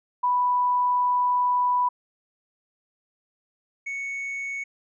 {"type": "tone pair in turn", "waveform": ["sine", "triangle"], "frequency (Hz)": [987.8, 2218], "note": ["B5", "C#7"], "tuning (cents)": [0, 0], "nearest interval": "octave + major second", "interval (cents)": 1400, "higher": "second", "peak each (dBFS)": [-19, -27], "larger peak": "first", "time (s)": [[0.23, 1.89], [3.86, 4.64]], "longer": "first", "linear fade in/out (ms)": 10, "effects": ["resampled to 16000 Hz"]}